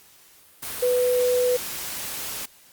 sine tone in noise, 496.5 Hz, B4, 9 cents sharp, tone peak -18 dBFS, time 0.82-1.57 s, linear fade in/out 10 ms, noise white, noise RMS -32 dBFS, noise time 0.62-2.46 s, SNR +11 dB, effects white hiss -53 dBFS RMS until 2.72 s + Opus 48 kbps

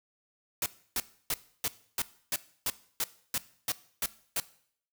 white noise bursts, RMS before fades -30 dBFS, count 12, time 0.62-4.4 s, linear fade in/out 2 ms, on 40 ms, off 300 ms, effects noise-tail reverb RT60 0.6 s tail -18 dB re dry

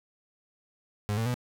35% pulse tone with pitch steps, 103.83 / 113.23 / 123.48 Hz, G#2 / A#2 / B2, 0 / -50 / 0 cents, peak -25 dBFS, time 1.09-1.342 s, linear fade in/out 0 ms, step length 84 ms, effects none

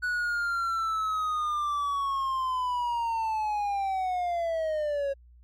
triangle linear sweep, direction down, 1480 to 546 Hz, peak -24 dBFS, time 0.02-5.14 s, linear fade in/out 20 ms, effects added 60 Hz sine -51 dBFS peak until 5.43 s + MP3 64 kbps

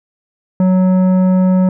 sine tone with tanh clipping, 185.3 Hz, F#3, 3 cents sharp, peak -10 dBFS, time 0.6-1.69 s, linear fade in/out 2 ms, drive 11 dB, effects none

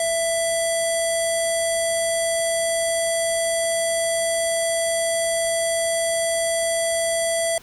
square tone with low-pass filter, 664 Hz, E5, 12 cents sharp, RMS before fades -22 dBFS, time 0-7.58 s, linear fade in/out 2 ms, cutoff 9200 Hz, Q 9.9, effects pink hiss -47 dBFS RMS until 7.62 s

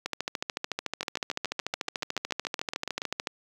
two click trains, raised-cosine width 0.2 ms, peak -12 / -14 dBFS, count 45 / 15, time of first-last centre 0.06-3.272 / 1.03-3.019 s, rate 13.7 / 7.04 Hz, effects high-pass 200 Hz 12 dB/octave + 8-bit

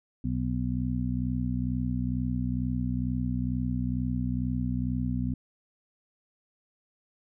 harmonic tone, 62.2 Hz, B1, 13 cents sharp, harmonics 1 / 2 / 3 / 4, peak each -33 / -31 / -34 / -31 dBFS, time 0.24-5.34 s, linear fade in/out 5 ms, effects none

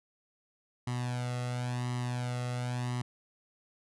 sawtooth tone with flanger, 123.47 Hz, B2, in tune, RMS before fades -34 dBFS, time 0.87-3.02 s, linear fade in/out 5 ms, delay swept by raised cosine 1 to 1.52 ms, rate 0.95 Hz, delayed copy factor +0.75, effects resampled to 24000 Hz

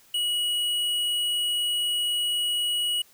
sine tone with tanh clipping, 2914 Hz, F#7, 27 cents flat, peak -25 dBFS, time 0.14-3.02 s, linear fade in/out 5 ms, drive 13 dB, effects white hiss -57 dBFS RMS until 3.13 s

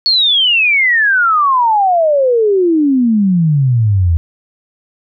sine exponential sweep, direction down, 4435 to 79.9 Hz, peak -8 dBFS, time 0.06-4.17 s, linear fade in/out 0 ms, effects none

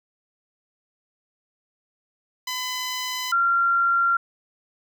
10% pulse / sine tone pair in turn, 1009 / 1378.6 Hz, B5 / F6, +37 / -23 cents, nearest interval perfect fourth, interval 540 cents, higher second, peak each -18 / -17 dBFS, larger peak second, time 2.47-3.32 / 3.32-4.17 s, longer neither, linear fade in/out 5 ms, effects none

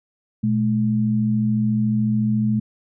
sine tone pair together, 120.16 / 214.1 Hz, B2 / A3, -47 / -47 cents, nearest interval minor seventh, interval 1000 cents, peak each -22 / -18 dBFS, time 0.43-2.6 s, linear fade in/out 10 ms, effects none

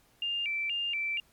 sine tone with vibrato, 2559 Hz, D#7, 48 cents sharp, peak -29 dBFS, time 0.22-1.2 s, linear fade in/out 2 ms, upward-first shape square, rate 2.1 Hz, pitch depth 160 cents each way, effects pink hiss -65 dBFS RMS until 1.32 s + MP3 96 kbps

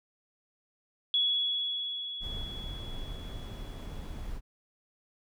sine tone with exponential decay, 3371 Hz, G#7, 25 cents sharp, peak -23 dBFS, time 1.14-4.32 s, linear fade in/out 1 ms, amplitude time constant 690 ms
brown noise, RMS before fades -39 dBFS, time 2.2-4.41 s, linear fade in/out 50 ms
effects none

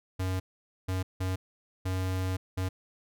square tone bursts at uneven times, 93.2 Hz, F#2, 13 cents sharp, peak -29 dBFS, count 5, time 0.19-0.4 / 0.88-1.03 / 1.2-1.36 / 1.85-2.37 / 2.57-2.69 s, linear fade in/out 10 ms, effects none

